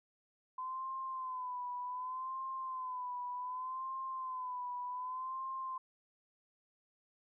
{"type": "tone with vibrato", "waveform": "sine", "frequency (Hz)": 1020, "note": "C6", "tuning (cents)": -44, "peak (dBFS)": -38, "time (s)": [0.58, 5.78], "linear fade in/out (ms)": 5, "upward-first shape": "sine", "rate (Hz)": 0.66, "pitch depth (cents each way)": 62, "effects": []}